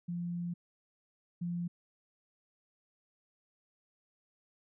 sine tone pair in turn, 173.5 / 173.5 Hz, F3 / F3, -11 / -11 cents, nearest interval unison, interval 0 cents, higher neither, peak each -34 / -33 dBFS, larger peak second, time 0.08-0.54 / 1.41-1.68 s, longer first, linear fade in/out 10 ms, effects none

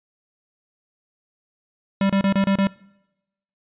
square tone bursts, 196 Hz, G3, in tune, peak -17 dBFS, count 6, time 2.01-2.671 s, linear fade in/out 2 ms, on 86 ms, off 29 ms, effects noise-tail reverb RT60 0.9 s tail -22 dB re dry + resampled to 8000 Hz

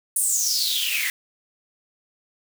white noise with high-pass filter sweep, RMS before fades -23 dBFS, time 0.16-1.1 s, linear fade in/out 2 ms, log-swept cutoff 9700 to 1900 Hz, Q 8.5, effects none

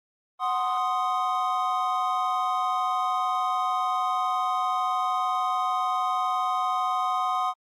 triangle chord, C diminished, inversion second, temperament equal, 740 / 1046.5 / 1244.5 Hz, Gb5 / C6 / Eb6, 0 / 0 / 0 cents, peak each -26 dBFS, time 0.39-7.54 s, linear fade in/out 50 ms, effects Opus 24 kbps

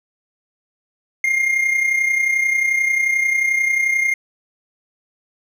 triangle tone with amplitude modulation, 2121 Hz, C7, 23 cents sharp, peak -11 dBFS, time 1.24-4.14 s, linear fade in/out 2 ms, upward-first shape sine, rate 31.3 Hz, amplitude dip 55%, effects none

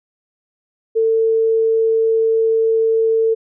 sine tone, 448.3 Hz, A4, 32 cents sharp, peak -12 dBFS, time 0.95-3.35 s, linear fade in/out 20 ms, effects none

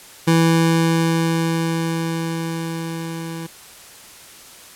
25% pulse tone with level ramp, 164.81 Hz, E3, in tune, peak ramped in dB -8 to -24 dBFS, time 0.27-3.47 s, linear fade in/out 10 ms, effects white hiss -42 dBFS RMS until 4.75 s + low-pass 12000 Hz 12 dB/octave

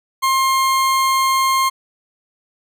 40% pulse tone, 1063 Hz, C6, 27 cents sharp, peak -13 dBFS, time 0.22-1.7 s, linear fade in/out 20 ms, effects none

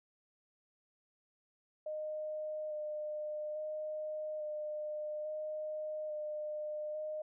sine tone with vibrato, 610 Hz, D#5, 34 cents flat, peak -37 dBFS, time 1.86-7.22 s, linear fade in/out 5 ms, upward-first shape square, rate 0.59 Hz, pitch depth 13 cents each way, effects none

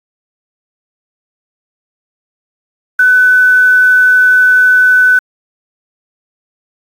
sine tone with quantisation, 1502 Hz, F#6, 26 cents sharp, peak -4 dBFS, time 2.99-5.19 s, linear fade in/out 5 ms, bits 5, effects AAC 64 kbps

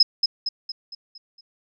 sine tone with echo, 5120 Hz, D#8, 49 cents sharp, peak -10 dBFS, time 0-0.03 s, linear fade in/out 5 ms, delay 230 ms, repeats 6, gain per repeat -6 dB, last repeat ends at 1.41 s, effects none

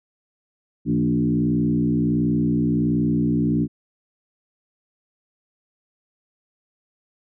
sine tone with frequency modulation, 226.1 Hz, A3, 47 cents sharp, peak -17 dBFS, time 0.85-3.68 s, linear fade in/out 50 ms, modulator 61.4 Hz, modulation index 1.5, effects none

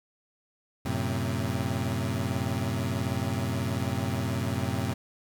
25% pulse chord, F# diminished, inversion none, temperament equal with one note detuned, 92.5 / 112.31 / 130.81 Hz, F#2 / A2 / C3, 0 / +36 / 0 cents, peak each -28 dBFS, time 0.85-4.94 s, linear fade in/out 10 ms, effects 10-bit

